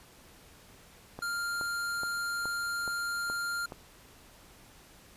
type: click train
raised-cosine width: 1 ms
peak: -26 dBFS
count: 7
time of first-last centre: 1.19-3.722 s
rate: 2.37 Hz
type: tone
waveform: square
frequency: 1396.9 Hz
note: F6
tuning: in tune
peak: -32 dBFS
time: 1.22-3.66 s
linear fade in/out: 5 ms
effects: pink hiss -56 dBFS RMS until 5.16 s + resampled to 32000 Hz